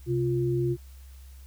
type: tone pair together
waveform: sine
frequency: 130.9 / 349.5 Hz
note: C3 / F4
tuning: +1 / +1 cents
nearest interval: octave + perfect fourth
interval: 1700 cents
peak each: -26 dBFS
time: 0.06-0.77 s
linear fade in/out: 50 ms
effects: added 66 Hz sine -44 dBFS peak until 1.46 s + white hiss -59 dBFS RMS until 1.46 s